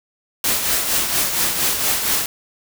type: noise with tremolo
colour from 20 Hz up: white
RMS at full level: -17 dBFS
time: 0.44-2.26 s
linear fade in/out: 2 ms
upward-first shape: triangle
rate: 4.3 Hz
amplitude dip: 55%
effects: none